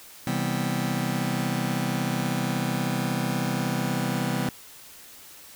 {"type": "chord", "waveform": "sawtooth", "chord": "C major seventh", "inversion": "none", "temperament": "just", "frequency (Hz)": [130.81, 163.52, 196.22, 245.3], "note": ["C3", "E3", "G3", "B3"], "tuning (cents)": [0, -14, 2, -12], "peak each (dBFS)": -26, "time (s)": [0.27, 4.49], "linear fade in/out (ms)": 2, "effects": ["white hiss -47 dBFS RMS until 5.55 s"]}